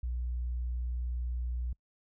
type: tone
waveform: sine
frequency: 60.7 Hz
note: B1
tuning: 29 cents flat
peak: -30 dBFS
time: 0.03-1.73 s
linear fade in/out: 5 ms
effects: noise-tail reverb RT60 0.1 s tail -26 dB re dry + tanh soft clip ceiling -28 dBFS